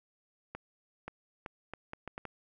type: accelerating click train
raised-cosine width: 0.5 ms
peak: -25 dBFS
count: 8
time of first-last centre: 0.55-2.253 s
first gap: 530 ms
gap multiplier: 0.72
effects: none